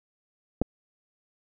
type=clicks; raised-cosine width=2 ms; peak=-10 / -20 dBFS; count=2; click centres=0.616 / 0.62 s; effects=none